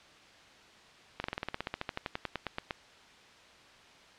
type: slowing click train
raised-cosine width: 0.3 ms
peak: -17 dBFS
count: 21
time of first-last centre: 1.2-2.708 s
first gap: 41 ms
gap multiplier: 1.06
effects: white hiss -56 dBFS RMS until 4.18 s + low-pass 4000 Hz 12 dB/octave